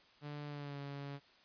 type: tone with pitch glide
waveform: sawtooth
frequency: 146.83 to 141.09 Hz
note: D3 to C#3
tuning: 0 to +31 cents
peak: -39 dBFS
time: 0.21-1.2 s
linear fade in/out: 50 ms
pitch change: -69 cents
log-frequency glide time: 0.47-0.79 s
effects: white hiss -65 dBFS RMS until 1.44 s + resampled to 11025 Hz